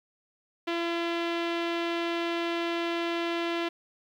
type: tone with low-pass filter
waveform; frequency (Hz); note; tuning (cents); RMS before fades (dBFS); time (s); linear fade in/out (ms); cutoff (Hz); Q
sawtooth; 339.1; E4; +49; -30; 0.67-3.69; 10; 3200; 2
effects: 10-bit